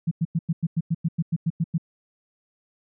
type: tone bursts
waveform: sine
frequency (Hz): 164.81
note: E3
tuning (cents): 0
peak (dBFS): -19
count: 13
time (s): 0.07-1.781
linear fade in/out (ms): 10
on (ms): 43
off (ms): 96
effects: none